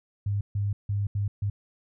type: tone bursts at uneven times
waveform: sine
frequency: 101.3 Hz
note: G#2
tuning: 43 cents flat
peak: -24 dBFS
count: 5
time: 0.26-0.41 / 0.55-0.73 / 0.89-1.07 / 1.15-1.28 / 1.42-1.5 s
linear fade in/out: 5 ms
effects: none